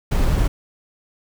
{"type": "noise with sample-and-hold", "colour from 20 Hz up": "brown", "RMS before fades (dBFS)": -17, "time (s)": [0.11, 0.48], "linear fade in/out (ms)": 10, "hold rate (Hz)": 8820, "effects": []}